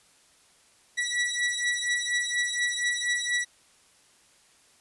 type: beating tone pair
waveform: sawtooth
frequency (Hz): 1942 / 1946.2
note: B6 / B6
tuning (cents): -30 / -26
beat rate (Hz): 4.2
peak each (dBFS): -25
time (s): 0.97-3.45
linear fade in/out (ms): 20
effects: white hiss -60 dBFS RMS until 4.8 s + resampled to 24000 Hz